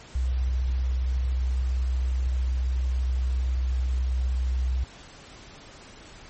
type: tone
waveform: sine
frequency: 63.4 Hz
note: B1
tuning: 46 cents sharp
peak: -22 dBFS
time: 0.15-4.84 s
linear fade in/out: 5 ms
effects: pink hiss -47 dBFS RMS until 6.29 s + MP3 32 kbps